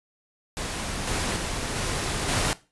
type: noise with level steps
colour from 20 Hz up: pink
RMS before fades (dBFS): -31 / -27 / -30 / -28 / -24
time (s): 0.57-2.53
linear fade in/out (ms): 0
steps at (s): 1.07 / 1.36 / 1.76 / 2.28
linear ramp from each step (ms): 5
effects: noise-tail reverb RT60 0.3 s tail -18 dB re dry + resampled to 24000 Hz